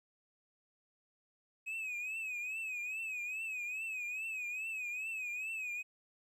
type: tone with vibrato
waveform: triangle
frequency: 2538 Hz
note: D#7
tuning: 34 cents sharp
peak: -36 dBFS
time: 1.66-5.83 s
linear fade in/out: 20 ms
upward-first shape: triangle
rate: 2.4 Hz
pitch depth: 110 cents each way
effects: 13-bit